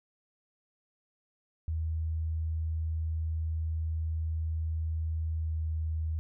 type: tone with pitch glide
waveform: sine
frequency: 80 to 79.49 Hz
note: D#2 to D#2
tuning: +49 to +38 cents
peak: -29 dBFS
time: 1.68-6.19 s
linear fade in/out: 0 ms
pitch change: -11 cents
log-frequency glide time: 5.38-5.51 s
effects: none